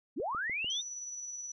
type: linear sweep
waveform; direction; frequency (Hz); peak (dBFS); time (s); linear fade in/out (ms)
sine; up; 194.9 to 3729; -32; 0.16-0.82; 20
type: click train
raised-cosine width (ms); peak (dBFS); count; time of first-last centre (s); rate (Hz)
2; -34; 4; 0.2-0.645; 6.74
type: tone with tremolo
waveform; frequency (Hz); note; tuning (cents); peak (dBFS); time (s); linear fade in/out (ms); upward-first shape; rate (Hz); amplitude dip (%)
sine; 5920; F#8; 0; -38; 0.7-1.52; 5; square; 19; 25
effects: none